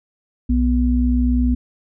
sine tone pair together, 61.7 / 246.8 Hz, B1 / B3, -1 / -1 cents, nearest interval 2 octaves, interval 2400 cents, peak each -16 / -17 dBFS, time 0.49-1.55 s, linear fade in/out 10 ms, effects none

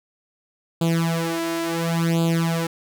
sawtooth tone with flanger, 166.2 Hz, E3, 15 cents sharp, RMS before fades -22 dBFS, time 0.81-2.67 s, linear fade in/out 5 ms, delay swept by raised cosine 0.26 to 3.16 ms, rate 0.71 Hz, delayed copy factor +0.9, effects none

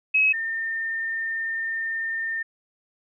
sine tone pair in turn, 2561 / 1810.9 Hz, D#7 / A6, +49 / +49 cents, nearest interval tritone, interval 600 cents, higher first, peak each -16 / -25 dBFS, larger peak first, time 0.14-0.33 / 0.33-2.43 s, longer second, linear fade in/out 10 ms, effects none

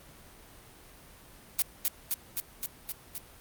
blue noise with echo, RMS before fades -25 dBFS, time 1.59-1.62 s, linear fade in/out 0 ms, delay 260 ms, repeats 6, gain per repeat -2 dB, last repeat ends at 3.18 s, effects pink hiss -53 dBFS RMS until 3.4 s + Opus 32 kbps

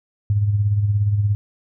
sine tone with tremolo, 102.9 Hz, G#2, 16 cents flat, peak -13 dBFS, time 0.3-1.35 s, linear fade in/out 0 ms, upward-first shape sine, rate 17 Hz, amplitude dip 50%, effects none

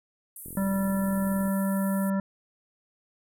pink band-pass noise, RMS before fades -43 dBFS, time 0.36-2.1 s, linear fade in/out 2 ms, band 9600 to 14000 Hz, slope 48 dB/octave
click train, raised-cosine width 3 ms, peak -31 dBFS, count 45, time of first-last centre 0.46-1.479 s, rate 43.2 Hz
harmonic tone, 194.6 Hz, G3, 12 cents flat, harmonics 1 / 3 / 5 / 7 / 9, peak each -24 / -34 / -38 / -41 / -43 dBFS, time 0.57-2.2 s, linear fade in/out 2 ms
effects none

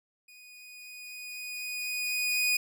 sawtooth tone with level ramp, 2476 Hz, D#7, 9 cents flat, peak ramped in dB -48 to -20 dBFS, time 0.28-2.57 s, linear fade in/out 5 ms, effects none

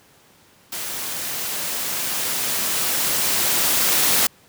white noise with level ramp, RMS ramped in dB -29 to -17 dBFS, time 0.72-4.27 s, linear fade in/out 5 ms, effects pink hiss -53 dBFS RMS until 4.48 s + high-pass 100 Hz 12 dB/octave

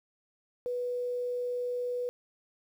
sine tone with quantisation, 491.5 Hz, B4, 8 cents flat, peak -30 dBFS, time 0.66-2.09 s, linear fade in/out 0 ms, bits 10, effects none

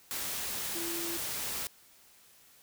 sine tone in noise, 337.8 Hz, E4, 42 cents sharp, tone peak -38 dBFS, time 0.75-1.17 s, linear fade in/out 0 ms, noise white, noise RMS -36 dBFS, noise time 0.11-1.67 s, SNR -5 dB, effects white hiss -60 dBFS RMS until 2.62 s

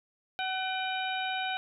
harmonic tone with a mistuned harmonic, 754 Hz, F#5, 32 cents sharp, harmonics 1 / 2 / 3 / 4 / 5, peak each -33 / -36 / -38 / -39 / -40 dBFS, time 0.39-1.57 s, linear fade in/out 0 ms, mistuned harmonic 3, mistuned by +96 cents, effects none

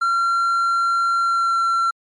triangle tone with pitch glide, 1371 to 1358.4 Hz, F6 to F6, -32 to -48 cents, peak -14 dBFS, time 0.01-1.91 s, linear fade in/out 10 ms, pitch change -16 cents, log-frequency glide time 1.21-1.59 s, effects MP3 48 kbps

